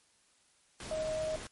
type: tone in noise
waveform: sine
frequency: 627 Hz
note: D#5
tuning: 13 cents sharp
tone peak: -32 dBFS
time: 0.91-1.36 s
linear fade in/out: 2 ms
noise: pink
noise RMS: -44 dBFS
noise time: 0.8-1.47 s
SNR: +9 dB
effects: white hiss -68 dBFS RMS until 1.51 s + MP3 48 kbps